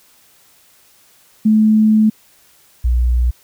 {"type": "tone pair in turn", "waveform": "sine", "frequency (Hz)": [216.4, 60.6], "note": ["A3", "B1"], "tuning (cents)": [-29, -32], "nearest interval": "octave + minor seventh", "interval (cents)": 2203, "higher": "first", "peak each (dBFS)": [-8, -11], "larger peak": "first", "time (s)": [[1.45, 2.1], [2.84, 3.31]], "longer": "first", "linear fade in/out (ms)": 10, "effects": ["white hiss -51 dBFS RMS until 3.43 s"]}